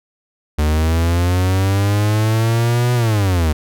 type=linear two-way sweep; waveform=45% pulse; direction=up then down; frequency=74.2 to 123.47 to 74.2 Hz; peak=-13 dBFS; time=0.58-3.53 s; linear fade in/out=10 ms; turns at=2.94 s; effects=none